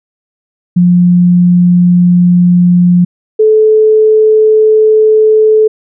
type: tone pair in turn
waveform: sine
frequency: 177 / 433.6 Hz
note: F3 / A4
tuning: +23 / -25 cents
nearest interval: octave + major third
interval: 1552 cents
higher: second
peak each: -3 dBFS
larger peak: neither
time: 0.76-3.05 / 3.39-5.68 s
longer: neither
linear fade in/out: 10 ms
effects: none